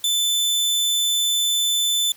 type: tone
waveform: sawtooth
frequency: 3520 Hz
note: A7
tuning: in tune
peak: -15 dBFS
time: 0.04-2.12 s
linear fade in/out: 2 ms
effects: white hiss -49 dBFS RMS until 2.16 s